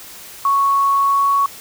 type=tone with pitch glide; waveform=sine; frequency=1108.7 to 1115.8 Hz; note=C#6 to C#6; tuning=0 to +11 cents; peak=-12 dBFS; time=0.45-1.46 s; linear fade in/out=2 ms; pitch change=+11 cents; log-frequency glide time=0.99-1.34 s; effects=white hiss -37 dBFS RMS until 1.6 s